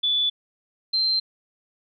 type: tone pair in turn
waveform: sine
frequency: 3465 / 4132 Hz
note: A7 / C8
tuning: -27 / -22 cents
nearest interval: minor third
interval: 305 cents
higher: second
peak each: -19 dBFS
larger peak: neither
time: 0.03-0.3 / 0.93-1.2 s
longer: neither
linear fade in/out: 10 ms
effects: none